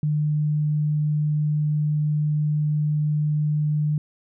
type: tone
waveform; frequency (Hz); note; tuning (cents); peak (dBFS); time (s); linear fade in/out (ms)
sine; 150.5; D3; +43; -19; 0.03-3.98; 2
effects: none